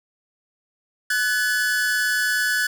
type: tone pair together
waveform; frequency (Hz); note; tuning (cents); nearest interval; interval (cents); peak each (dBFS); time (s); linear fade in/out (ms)
45% pulse; 1493.5 / 1711; F#6 / A6; +16 / -49; major second; 235; -22; 1.1-2.67; 5
effects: none